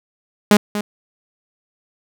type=tone with echo; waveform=sawtooth; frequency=207.6 Hz; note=G#3; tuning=in tune; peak=-4 dBFS; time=0.51-0.57 s; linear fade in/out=2 ms; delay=240 ms; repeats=1; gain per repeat=-12 dB; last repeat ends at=0.81 s; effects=none